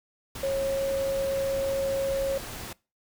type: tone in noise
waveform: sine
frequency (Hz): 545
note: C#5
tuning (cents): -29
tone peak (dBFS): -24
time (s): 0.43-2.38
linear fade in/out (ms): 5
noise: pink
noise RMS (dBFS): -38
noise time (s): 0.35-2.73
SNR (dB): +11
effects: noise-tail reverb RT60 0.3 s tail -23 dB re dry